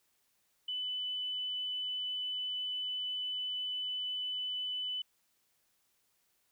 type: tone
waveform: sine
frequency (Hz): 2998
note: F#7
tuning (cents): +22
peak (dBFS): -34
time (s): 0.68-5.02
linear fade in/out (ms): 5
effects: white hiss -75 dBFS RMS until 6.51 s